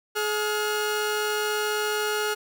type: tone pair together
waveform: sawtooth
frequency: 424 / 1426.2 Hz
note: G#4 / F6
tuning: +36 / +36 cents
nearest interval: octave + major sixth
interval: 2100 cents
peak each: -22 / -25 dBFS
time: 0.15-2.35 s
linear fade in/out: 20 ms
effects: none